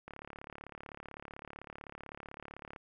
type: click train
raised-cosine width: 0.5 ms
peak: -30 dBFS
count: 97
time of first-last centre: 0.08-2.762 s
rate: 35.8 Hz
effects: none